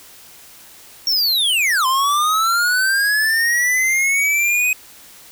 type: linear two-way sweep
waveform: square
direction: down then up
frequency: 5588 to 1024 to 2521 Hz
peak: -15 dBFS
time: 1.07-4.73 s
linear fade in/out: 2 ms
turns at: 1.86 s
effects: white hiss -43 dBFS RMS until 5.31 s